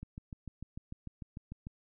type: click train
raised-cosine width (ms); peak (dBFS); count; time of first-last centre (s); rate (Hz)
5; -30; 12; 0.03-1.669; 6.71
effects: none